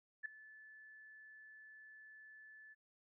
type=tone with ADSR envelope; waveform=sine; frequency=1739 Hz; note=A6; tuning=21 cents flat; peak=-37 dBFS; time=0.23-2.75 s; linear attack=26 ms; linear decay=4 ms; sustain=-19 dB; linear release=27 ms; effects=none